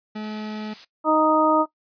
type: tone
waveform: 40% pulse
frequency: 214 Hz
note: A3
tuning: 48 cents flat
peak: -28 dBFS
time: 0.15-0.74 s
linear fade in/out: 10 ms
type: noise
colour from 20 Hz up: blue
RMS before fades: -36 dBFS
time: 0.23-0.85 s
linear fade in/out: 10 ms
type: harmonic tone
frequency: 311.1 Hz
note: D#4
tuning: in tune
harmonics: 1 / 2 / 3 / 4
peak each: -21 / -21 / -21 / -21 dBFS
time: 1.04-1.66 s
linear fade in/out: 50 ms
effects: noise-tail reverb RT60 0.1 s tail -18 dB re dry + resampled to 11025 Hz